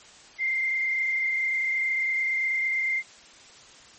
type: tone with frequency modulation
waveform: sine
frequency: 2100 Hz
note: C7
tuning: 6 cents sharp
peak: -23 dBFS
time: 0.38-3.03 s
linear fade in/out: 50 ms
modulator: 28.9 Hz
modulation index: 1.2
effects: white hiss -50 dBFS RMS until 3.98 s + MP3 32 kbps